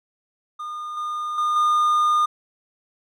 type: tone with level steps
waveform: triangle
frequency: 1217 Hz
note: D#6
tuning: 39 cents flat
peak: -27 / -23 / -17 / -14 dBFS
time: 0.59-2.26 s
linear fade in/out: 10 ms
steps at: 0.97 / 1.38 / 1.56 s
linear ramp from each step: 2 ms
effects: none